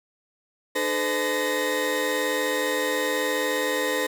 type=tone cluster; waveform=35% pulse; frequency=302.2 / 430.9 / 510 / 1862 Hz; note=D4 / A4 / C5 / A#6; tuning=+50 / -36 / -44 / -2 cents; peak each=-30 / -28 / -25 / -27 dBFS; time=0.75-4.07 s; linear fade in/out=10 ms; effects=none